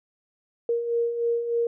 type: beating tone pair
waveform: sine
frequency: 466.2 / 469.5 Hz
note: A#4 / A#4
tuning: 0 / +12 cents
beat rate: 3.3 Hz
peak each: -31 / -23 dBFS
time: 0.69-1.67 s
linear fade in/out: 2 ms
effects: none